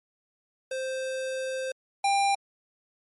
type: tone pair in turn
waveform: square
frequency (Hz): 523.3 / 795.9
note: C5 / G5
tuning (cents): 0 / +26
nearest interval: perfect fifth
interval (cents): 726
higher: second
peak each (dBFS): -30 / -22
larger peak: second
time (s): 0.71-1.72 / 2.04-2.35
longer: first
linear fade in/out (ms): 5
effects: MP3 48 kbps